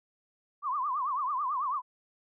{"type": "tone with vibrato", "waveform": "sine", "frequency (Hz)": 1100, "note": "C#6", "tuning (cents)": -14, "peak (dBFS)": -28, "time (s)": [0.62, 1.82], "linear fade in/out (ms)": 50, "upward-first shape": "triangle", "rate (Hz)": 9.1, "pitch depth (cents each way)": 210, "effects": []}